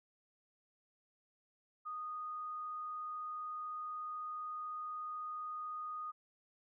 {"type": "tone", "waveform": "sine", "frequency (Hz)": 1237, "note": "D#6", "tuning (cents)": -10, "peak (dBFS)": -40, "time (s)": [1.85, 6.12], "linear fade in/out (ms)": 20, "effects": []}